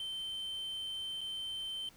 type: tone with dropouts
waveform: triangle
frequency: 3099 Hz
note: G7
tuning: 21 cents flat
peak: -36 dBFS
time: 0-1.89 s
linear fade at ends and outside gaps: 2 ms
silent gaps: 1.209-1.213 s
effects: pink hiss -61 dBFS RMS until 1.96 s